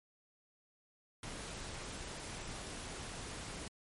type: noise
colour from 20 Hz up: pink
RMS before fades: -45 dBFS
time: 1.23-3.68 s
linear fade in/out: 2 ms
effects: MP3 48 kbps